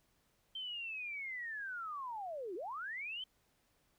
sine linear two-way sweep, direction down then up, 3136 to 329.6 to 3136 Hz, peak -40 dBFS, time 0.55-3.24 s, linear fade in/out 5 ms, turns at 2.55 s, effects pink hiss -75 dBFS RMS until 3.98 s

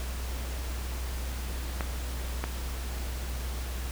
clicks, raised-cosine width 0.5 ms, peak -16 dBFS, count 2, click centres 1.808 / 2.44 s, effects added 62 Hz sine -32 dBFS peak until 3.91 s + pink hiss -41 dBFS RMS until 3.91 s

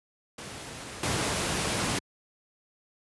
pink noise with level steps, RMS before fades -40 / -28 dBFS, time 0.38-1.99 s, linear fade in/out 5 ms, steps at 1.03 s, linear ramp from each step 2 ms, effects high-pass 80 Hz 12 dB/octave + resampled to 24000 Hz

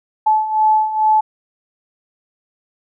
sine beating tone pair, 863 / 865.3 Hz, A5 / A5, -34 / -29 cents, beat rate 2.3 Hz, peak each -18 / -13 dBFS, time 0.26-1.21 s, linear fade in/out 10 ms, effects none

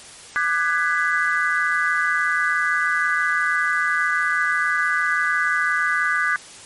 sine chord, G# half-diminished seventh, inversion second, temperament just, 1196.1 / 1495.1 / 1661.2 / 1993.5 Hz, D6 / F#6 / G#6 / B6, +31 / +18 / 0 / +16 cents, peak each -24 / -22 / -22 / -26 dBFS, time 0.36-6.36 s, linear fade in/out 0 ms, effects white hiss -41 dBFS RMS until 6.65 s + MP3 48 kbps

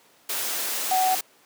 sine tone in noise, 750 Hz, F#5, 23 cents sharp, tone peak -19 dBFS, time 0.91-1.15 s, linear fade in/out 5 ms, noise white, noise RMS -28 dBFS, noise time 0.29-1.21 s, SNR +6 dB, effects pink hiss -57 dBFS RMS until 1.45 s + high-pass 300 Hz 12 dB/octave

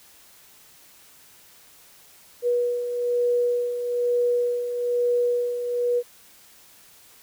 sine beating tone pair, 483.9 / 485 Hz, B4 / B4, -35 / -31 cents, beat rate 1.1 Hz, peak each -29 / -21 dBFS, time 2.42-6.03 s, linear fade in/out 50 ms, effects white hiss -52 dBFS RMS until 7.22 s

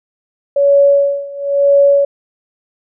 sine tone with tremolo, 563 Hz, C#5, 27 cents sharp, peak -5 dBFS, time 0.56-2.05 s, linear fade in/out 5 ms, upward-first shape sine, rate 1 Hz, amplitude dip 90%, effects none

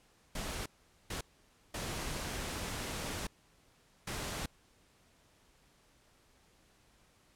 pink noise bursts at uneven times, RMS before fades -39 dBFS, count 4, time 0.35-0.66 / 1.1-1.21 / 1.74-3.27 / 4.07-4.46 s, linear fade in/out 5 ms, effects pink hiss -67 dBFS RMS until 7.35 s + low-pass 11000 Hz 12 dB/octave

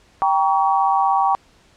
sine chord, G diminished, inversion none, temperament just, 784 / 940.8 / 1128.9 Hz, G5 / Bb5 / Db6, 0 / +16 / +31 cents, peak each -17 / -20 / -20 dBFS, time 0.22-1.35 s, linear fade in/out 0 ms, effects pink hiss -54 dBFS RMS until 1.76 s + low-pass 7000 Hz 12 dB/octave

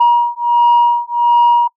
sine beating tone pair, 952 / 953.4 Hz, A#5 / A#5, +36 / +39 cents, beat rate 1.4 Hz, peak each -10 dBFS, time 0-1.68 s, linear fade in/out 10 ms, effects noise-tail reverb RT60 0.1 s tail -25 dB re dry + tanh soft clip ceiling -4 dBFS

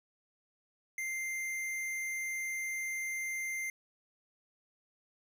sine tone with tanh clipping, 2093 Hz, C7, in tune, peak -36 dBFS, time 0.98-3.7 s, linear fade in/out 2 ms, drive 18 dB, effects none

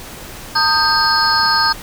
sine tone cluster, 907 / 1240 / 1581 / 4350 / 5080 Hz, A#5 / D#6 / G6 / C#8 / D#8, -48 / -6 / +14 / -33 / +35 cents, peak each -18 dBFS, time 0.55-1.73 s, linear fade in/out 10 ms, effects pink hiss -33 dBFS RMS until 1.82 s

